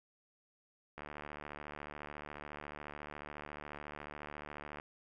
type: click train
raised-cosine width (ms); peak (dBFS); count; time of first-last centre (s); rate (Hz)
0.5; -30; 284; 0.98-4.799; 74.1
effects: none